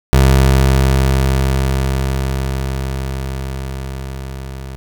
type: tone with level ramp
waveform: 25% pulse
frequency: 66.5 Hz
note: C2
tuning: 29 cents sharp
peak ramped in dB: -3 to -23 dBFS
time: 0.13-4.76 s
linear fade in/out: 0 ms
effects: none